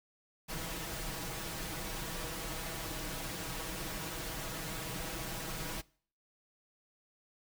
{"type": "noise with comb filter", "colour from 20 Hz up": "pink", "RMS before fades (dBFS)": -40, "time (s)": [0.48, 5.82], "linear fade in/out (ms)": 20, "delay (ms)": 6.2, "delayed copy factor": 0.7, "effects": ["noise-tail reverb RT60 0.5 s tail -23 dB re dry"]}